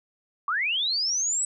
sine linear sweep, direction up, 1090 to 8030 Hz, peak -23 dBFS, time 0.48-1.45 s, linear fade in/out 2 ms, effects none

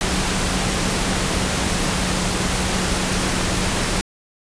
sine tone in noise, 185 Hz, F#3, in tune, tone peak -27 dBFS, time 0.01-4.01 s, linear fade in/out 0 ms, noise pink, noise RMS -21 dBFS, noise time 0.01-4.01 s, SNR -9 dB, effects resampled to 22050 Hz

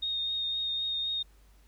sine tone with vibrato, 3700 Hz, A#7, 14 cents flat, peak -29 dBFS, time 0.02-1.23 s, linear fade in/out 10 ms, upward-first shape triangle, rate 3.9 Hz, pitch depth 16 cents each way, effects added 50 Hz sine -56 dBFS peak until 1.67 s + pink hiss -66 dBFS RMS until 1.67 s

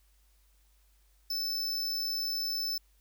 square tone, 5274 Hz, E8, in tune, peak -31 dBFS, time 1.3-2.78 s, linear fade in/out 5 ms, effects added 50 Hz sine -63 dBFS peak until 3 s + white hiss -71 dBFS RMS until 3 s

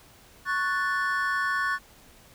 triangle chord, F# minor, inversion second, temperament equal, 1108.7 / 1480 / 1760 Hz, C#6 / F#6 / A6, 0 / 0 / 0 cents, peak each -27 dBFS, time 0.45-1.79 s, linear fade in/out 50 ms, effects pink hiss -54 dBFS RMS until 2.34 s

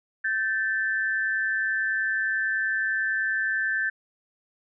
sine tone pair together, 1549.2 / 1760 Hz, G6 / A6, -21 / 0 cents, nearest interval major second, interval 221 cents, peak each -26 dBFS, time 0.24-3.9 s, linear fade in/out 10 ms, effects none

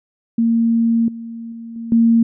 sine tone with level steps, 230 Hz, A#3, 23 cents flat, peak -12 / -27 / -29 / -25 / -9 dBFS, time 0.38-2.23 s, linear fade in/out 5 ms, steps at 1.08 / 1.52 / 1.76 / 1.92 s, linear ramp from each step 2 ms, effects none

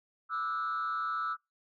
sine tone with frequency modulation, 1312 Hz, E6, 9 cents flat, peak -29 dBFS, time 0.29-1.37 s, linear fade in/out 50 ms, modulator 138 Hz, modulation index 0.74, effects noise-tail reverb RT60 0.2 s tail -25 dB re dry + tanh soft clip ceiling -28 dBFS

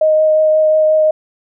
sine tone with vibrato, 622.3 Hz, D#5, in tune, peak -8 dBFS, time 0.01-1.11 s, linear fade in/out 5 ms, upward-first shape triangle, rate 5.6 Hz, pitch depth 11 cents each way, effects none

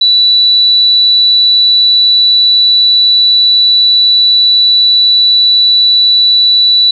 sine tone, 3954 Hz, B7, 1 cent sharp, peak -4 dBFS, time 0.01-6.91 s, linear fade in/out 5 ms, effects none

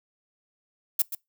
violet noise with echo, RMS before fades -21 dBFS, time 0.99-1.02 s, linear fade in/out 5 ms, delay 130 ms, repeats 1, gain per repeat -11 dB, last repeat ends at 1.15 s, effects noise-tail reverb RT60 0.2 s tail -24 dB re dry

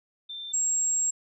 sine tone pair in turn, 3571 / 7567 Hz, A7 / A#8, +25 / +25 cents, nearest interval octave + minor second, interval 1300 cents, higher second, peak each -35 / -23 dBFS, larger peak second, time 0.29-0.53 / 0.53-1.11 s, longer second, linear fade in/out 10 ms, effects none

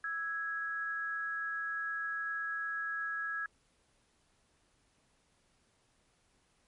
sine tone pair together, 1318.5 / 1661.2 Hz, E6 / G#6, 0 / 0 cents, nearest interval major third, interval 400 cents, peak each -40 / -35 dBFS, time 0.04-3.46 s, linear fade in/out 2 ms, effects pink hiss -72 dBFS RMS until 6.67 s + MP3 48 kbps

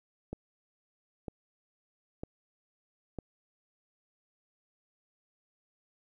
click train, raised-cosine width 2 ms, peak -24 dBFS, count 4, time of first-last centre 0.33-3.187 s, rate 1.05 Hz, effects 11-bit

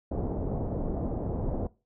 pink low-pass noise, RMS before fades -31 dBFS, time 0.11-1.67 s, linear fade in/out 5 ms, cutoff 680 Hz, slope 24 dB/octave, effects noise-tail reverb RT60 0.3 s tail -21 dB re dry

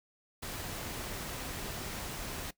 pink noise, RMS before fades -40 dBFS, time 0.42-2.51 s, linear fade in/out 10 ms, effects noise-tail reverb RT60 0.1 s tail -19 dB re dry

